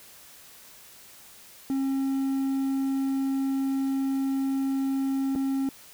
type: tone with dropouts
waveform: triangle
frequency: 270 Hz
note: C#4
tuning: 45 cents flat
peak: -22 dBFS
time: 1.7-5.69 s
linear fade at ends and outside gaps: 1 ms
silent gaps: 5.352-5.359 s
effects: white hiss -50 dBFS RMS until 5.93 s